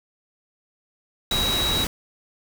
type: tone in noise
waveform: sine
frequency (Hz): 3852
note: B7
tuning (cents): -44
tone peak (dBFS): -22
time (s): 1.31-1.84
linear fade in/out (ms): 2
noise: pink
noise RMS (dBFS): -26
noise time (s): 1.31-1.87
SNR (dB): +1
effects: none